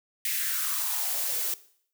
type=noise with high-pass filter sweep; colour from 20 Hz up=blue; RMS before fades=-29 dBFS; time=0.25-1.54 s; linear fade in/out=2 ms; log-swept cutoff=2200 to 370 Hz; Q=3.9; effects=noise-tail reverb RT60 0.6 s tail -18 dB re dry